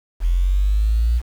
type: linear sweep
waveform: sine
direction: up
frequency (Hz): 41.2 to 60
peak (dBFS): -14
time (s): 0.2-1.22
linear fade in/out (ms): 50
effects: 7-bit